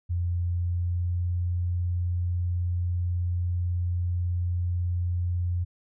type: tone with pitch glide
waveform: sine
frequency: 87.31 to 88.17 Hz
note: F2 to F2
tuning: 0 to +17 cents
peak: -24 dBFS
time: 0.09-5.65 s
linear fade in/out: 20 ms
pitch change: +17 cents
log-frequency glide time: 0.47-1.31 s
effects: none